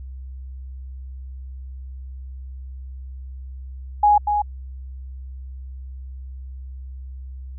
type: tone with echo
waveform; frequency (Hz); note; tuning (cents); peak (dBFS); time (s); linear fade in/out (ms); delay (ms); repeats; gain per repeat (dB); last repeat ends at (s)
sine; 830.6; G#5; 0; -11; 4.03-4.18; 5; 240; 1; -6; 4.42
effects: added 65 Hz sine -32 dBFS peak until 7.58 s